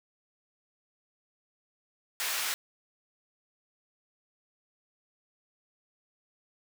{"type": "high-pass noise", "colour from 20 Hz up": "pink", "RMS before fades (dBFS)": -32, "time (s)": [2.2, 2.54], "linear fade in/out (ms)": 0, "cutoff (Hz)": 1300, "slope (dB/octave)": 12, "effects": []}